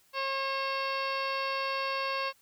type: harmonic tone with a mistuned harmonic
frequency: 540 Hz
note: C#5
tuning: 45 cents flat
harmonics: 1 / 2 / 3 / 4 / 5 / 6 / 7 / 8 / 9 / 10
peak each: -36 / -33 / -40 / -42 / -37 / -47 / -46 / -41 / -50 / -49 dBFS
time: 0.13-2.33 s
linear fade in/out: 50 ms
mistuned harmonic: 8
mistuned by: +62 cents
effects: white hiss -65 dBFS RMS until 2.41 s